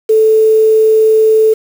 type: tone with quantisation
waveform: sine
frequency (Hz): 438.2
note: A4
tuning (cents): -7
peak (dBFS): -5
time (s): 0.09-1.54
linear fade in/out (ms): 10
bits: 5
effects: none